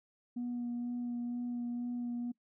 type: tone with vibrato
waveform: sine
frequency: 241.5 Hz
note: B3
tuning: 39 cents flat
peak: -33 dBFS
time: 0.36-2.32 s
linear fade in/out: 10 ms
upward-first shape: sine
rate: 2.1 Hz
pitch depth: 13 cents each way
effects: noise-tail reverb RT60 0.1 s tail -23 dB re dry + tanh soft clip ceiling -32 dBFS